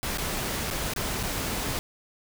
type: noise with dropouts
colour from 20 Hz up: pink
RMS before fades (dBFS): -30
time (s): 0.03-1.79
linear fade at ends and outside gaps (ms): 0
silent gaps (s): 0.174-0.183 / 0.703-0.71 / 0.936-0.962 / 1.229-1.234
effects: none

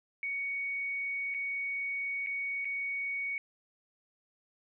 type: tone with dropouts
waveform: sine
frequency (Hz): 2234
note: C#7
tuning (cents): +13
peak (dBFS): -32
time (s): 0.23-3.38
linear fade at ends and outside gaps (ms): 1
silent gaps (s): 1.341-1.346 / 2.263-2.27 / 2.647-2.653
effects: none

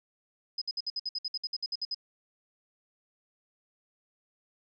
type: tone bursts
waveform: sine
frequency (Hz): 5030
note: D#8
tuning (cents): +18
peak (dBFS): -30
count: 15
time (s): 0.58-1.946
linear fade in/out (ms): 5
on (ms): 36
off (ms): 59
effects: none

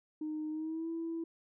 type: tone with pitch glide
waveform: sine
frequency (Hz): 308.1 to 330.2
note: D#4 to E4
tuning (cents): -17 to +3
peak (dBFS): -34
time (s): 0.21-1.24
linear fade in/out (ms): 5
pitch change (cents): +120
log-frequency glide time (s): 0.5-0.89
effects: tanh soft clip ceiling -31 dBFS

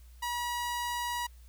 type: tone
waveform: sawtooth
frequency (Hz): 964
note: B5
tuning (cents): -42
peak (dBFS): -28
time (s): 0.22-1.27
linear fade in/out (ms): 10
effects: added 60 Hz sine -50 dBFS peak until 1.48 s + white hiss -65 dBFS RMS until 1.48 s

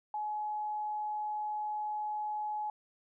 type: tone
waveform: sine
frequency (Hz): 846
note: G#5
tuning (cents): +32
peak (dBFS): -33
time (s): 0.14-2.7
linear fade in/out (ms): 2
effects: none

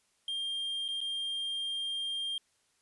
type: tone with dropouts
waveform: triangle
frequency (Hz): 3200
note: G7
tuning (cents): +35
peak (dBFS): -31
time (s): 0.28-2.38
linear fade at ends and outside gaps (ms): 2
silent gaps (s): 0.881-0.886 / 1.006-1.013
effects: white hiss -72 dBFS RMS until 2.81 s + resampled to 24000 Hz

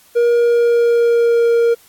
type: tone with pitch glide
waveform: triangle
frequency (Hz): 474.6 to 467.3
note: A#4 to A#4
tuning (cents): +31 to +4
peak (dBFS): -8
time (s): 0.15-1.75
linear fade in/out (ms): 20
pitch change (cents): -27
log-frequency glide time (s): 0.3-1.49
effects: white hiss -49 dBFS RMS until 1.88 s + AAC 64 kbps

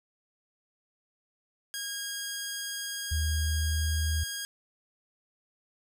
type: tone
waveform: 10% pulse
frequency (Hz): 1632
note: G#6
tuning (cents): -31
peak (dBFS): -25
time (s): 1.74-4.45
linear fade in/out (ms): 0
type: tone with pitch glide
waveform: sine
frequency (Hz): 77.78 to 78.5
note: D#2 to D#2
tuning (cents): 0 to +16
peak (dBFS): -26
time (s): 3.11-4.24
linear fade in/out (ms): 10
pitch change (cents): +16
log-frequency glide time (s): 3.41-3.88
effects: none

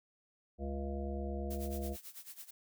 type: harmonic tone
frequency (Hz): 69.3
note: C#2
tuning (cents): 0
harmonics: 1 / 3 / 5 / 7 / 9 / 10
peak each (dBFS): -38 / -43 / -45 / -46 / -48 / -48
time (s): 0.58-1.97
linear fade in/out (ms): 50
type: noise with tremolo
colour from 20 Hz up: blue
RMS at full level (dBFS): -47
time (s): 1.5-2.51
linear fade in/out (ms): 10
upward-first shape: sine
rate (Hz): 9.1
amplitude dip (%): 85
effects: none

